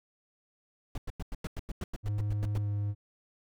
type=noise bursts; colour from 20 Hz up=brown; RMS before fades=-35 dBFS; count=14; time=0.95-2.578 s; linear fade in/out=2 ms; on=29 ms; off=94 ms
type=tone with pitch glide; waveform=triangle; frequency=103.8 to 102.61 Hz; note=G#2 to G#2; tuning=0 to -20 cents; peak=-27 dBFS; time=2.03-2.95 s; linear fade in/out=50 ms; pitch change=-20 cents; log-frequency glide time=2.61-2.67 s
effects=none